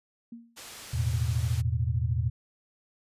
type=tone with exponential decay; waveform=sine; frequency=233.1 Hz; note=A#3; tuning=in tune; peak=-37 dBFS; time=0.32-0.63 s; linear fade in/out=5 ms; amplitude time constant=67 ms
type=low-pass noise; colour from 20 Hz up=white; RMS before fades=-45 dBFS; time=0.56-1.62 s; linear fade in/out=20 ms; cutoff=8600 Hz; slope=12 dB/octave
type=chord; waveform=sine; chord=E suspended fourth; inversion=none; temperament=equal; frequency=82.41 / 110 / 123.47 Hz; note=E2 / A2 / B2; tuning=0 / 0 / 0 cents; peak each=-29 dBFS; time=0.93-2.3 s; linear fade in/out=10 ms
effects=resampled to 32000 Hz